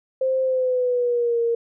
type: tone with pitch glide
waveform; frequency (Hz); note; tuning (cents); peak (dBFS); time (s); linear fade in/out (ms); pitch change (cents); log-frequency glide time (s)
sine; 523.3 to 466.2; C5 to A#4; 0 to 0; -18; 0.21-1.55; 5; -200; 0.43-1.4
effects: none